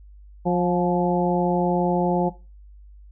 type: harmonic tone with a mistuned harmonic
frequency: 177.6 Hz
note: F3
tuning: 29 cents sharp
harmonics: 1 / 2 / 3 / 4 / 5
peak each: -21 / -24 / -26 / -27 / -28 dBFS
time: 0.45-2.3 s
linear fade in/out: 20 ms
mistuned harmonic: 5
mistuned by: -51 cents
effects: noise-tail reverb RT60 0.3 s tail -18 dB re dry + added 50 Hz sine -43 dBFS peak until 3.11 s